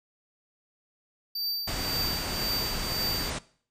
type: tone with tremolo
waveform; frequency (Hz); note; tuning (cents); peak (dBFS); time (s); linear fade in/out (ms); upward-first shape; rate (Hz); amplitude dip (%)
square; 4645; D8; -20; -27; 1.35-3.3; 5; triangle; 1.9; 75
type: low-pass noise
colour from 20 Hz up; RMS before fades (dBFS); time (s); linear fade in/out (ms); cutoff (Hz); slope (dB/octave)
pink; -33; 1.67-3.39; 10; 9600; 96
effects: noise-tail reverb RT60 0.5 s tail -19 dB re dry